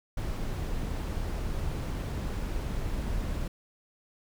brown noise, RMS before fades -32 dBFS, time 0.17-3.48 s, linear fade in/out 5 ms, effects none

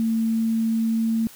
sine tone, 225.2 Hz, A3, 40 cents sharp, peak -19 dBFS, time 0-1.27 s, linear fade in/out 0 ms, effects white hiss -46 dBFS RMS until 1.35 s

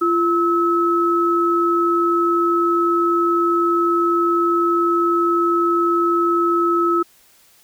sine tone pair together, 343 / 1295 Hz, F4 / E6, -31 / -31 cents, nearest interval octave + major seventh, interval 2300 cents, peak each -17 dBFS, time 0.01-7.03 s, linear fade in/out 10 ms, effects white hiss -53 dBFS RMS until 7.63 s

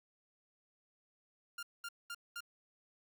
sawtooth tone bursts, 1400 Hz, F6, 4 cents sharp, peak -38 dBFS, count 4, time 1.58-2.406 s, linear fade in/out 5 ms, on 49 ms, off 210 ms, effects none

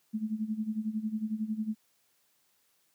sine tone with tremolo, 216.9 Hz, A3, 25 cents flat, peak -27 dBFS, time 0.13-1.75 s, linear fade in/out 20 ms, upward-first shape sine, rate 11 Hz, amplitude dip 80%, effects white hiss -71 dBFS RMS until 2.94 s + high-pass 100 Hz 12 dB/octave

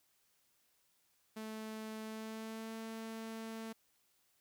sawtooth tone with pitch glide, 218.5 to 223.7 Hz, A3 to A3, -12 to +29 cents, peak -39 dBFS, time 1.36-3.73 s, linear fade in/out 10 ms, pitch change +41 cents, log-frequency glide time 2.03-2.76 s, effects white hiss -75 dBFS RMS until 4.4 s

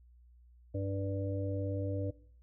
harmonic tone, 98 Hz, G2, in tune, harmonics 1 / 3 / 5 / 6, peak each -34 / -39 / -41 / -42 dBFS, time 0.74-2.11 s, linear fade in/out 10 ms, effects noise-tail reverb RT60 0.5 s tail -19 dB re dry + added 60 Hz sine -57 dBFS peak until 2.42 s

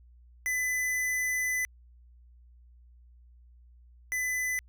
square tone pair in turn, 2006 / 2006 Hz, B6 / B6, +26 / +26 cents, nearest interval unison, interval 0 cents, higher neither, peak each -28 / -29 dBFS, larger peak first, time 0.46-1.65 / 4.12-4.59 s, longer first, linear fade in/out 0 ms, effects added 60 Hz sine -53 dBFS peak until 4.68 s

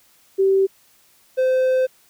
sine / triangle tone pair in turn, 386.9 / 516.4 Hz, G4 / C5, -23 / -23 cents, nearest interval perfect fourth, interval 500 cents, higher second, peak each -13 dBFS, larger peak neither, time 0.38-0.67 / 1.37-1.87 s, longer second, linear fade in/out 20 ms, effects white hiss -56 dBFS RMS until 2.09 s

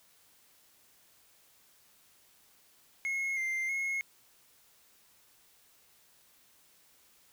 triangle tone with pitch steps, 2167 / 2093 / 2166 Hz, C#7 / C7 / C#7, -40 / 0 / -41 cents, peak -29 dBFS, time 3.05-4.01 s, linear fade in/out 0 ms, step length 320 ms, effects white hiss -64 dBFS RMS until 7.32 s

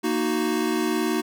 square chord, D# minor, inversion second, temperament equal, 233.1 / 311.1 / 370 Hz, A#3 / D#4 / F#4, 0 / 0 / 0 cents, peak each -28 / -26 / -27 dBFS, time 0.03-1.22 s, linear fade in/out 20 ms, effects none

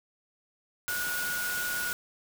sine tone in noise, 1452 Hz, F#6, 33 cents flat, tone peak -31 dBFS, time 0.88-1.93 s, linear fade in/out 0 ms, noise white, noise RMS -35 dBFS, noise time 0.88-1.93 s, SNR +1 dB, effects none

